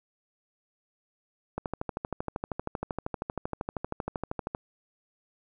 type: click train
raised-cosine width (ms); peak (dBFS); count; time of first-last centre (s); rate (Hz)
1; -17; 39; 1.58-4.549; 12.8
effects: none